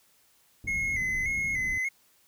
pink low-pass noise, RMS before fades -40 dBFS, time 0.64-1.78 s, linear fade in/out 2 ms, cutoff 190 Hz, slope 12 dB/octave
triangle tone with vibrato, 2099 Hz, C7, 5 cents sharp, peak -25 dBFS, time 0.67-1.89 s, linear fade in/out 10 ms, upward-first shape square, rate 1.7 Hz, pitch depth 52 cents each way
effects white hiss -64 dBFS RMS until 2.27 s

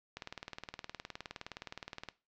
click train, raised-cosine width 0.2 ms, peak -24 dBFS, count 38, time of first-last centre 0.17-2.087 s, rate 19.3 Hz, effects noise-tail reverb RT60 0.3 s tail -18 dB re dry + low-pass 5000 Hz 12 dB/octave

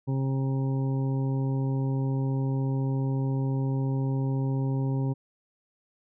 harmonic tone, 134.2 Hz, C3, 44 cents sharp, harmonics 1 / 2 / 3 / 4 / 6 / 7, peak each -25 / -32 / -38 / -43 / -47 / -45 dBFS, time 0.07-5.14 s, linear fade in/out 20 ms, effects none

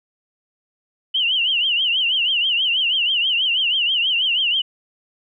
sine tone with vibrato, 2960 Hz, F#7, in tune, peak -16 dBFS, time 1.14-4.62 s, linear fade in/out 10 ms, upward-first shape triangle, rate 6.2 Hz, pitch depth 170 cents each way, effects none

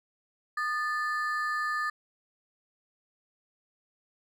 triangle ring-modulated tone, 1490 Hz, F#6, 12 cents sharp, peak -23 dBFS, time 0.57-1.9 s, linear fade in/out 5 ms, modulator 266 Hz, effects none

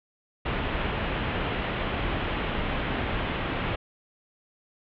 pink low-pass noise, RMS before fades -29 dBFS, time 0.45-3.76 s, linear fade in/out 10 ms, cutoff 3300 Hz, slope 48 dB/octave, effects none

